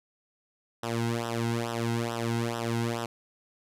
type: tone with flanger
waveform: sawtooth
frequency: 116.54 Hz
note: A#2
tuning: in tune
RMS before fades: -30 dBFS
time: 0.83-3.06 s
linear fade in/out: 5 ms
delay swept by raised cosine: 0.44 to 1.74 ms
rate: 2.3 Hz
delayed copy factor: -0.9
effects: low-pass 12000 Hz 12 dB/octave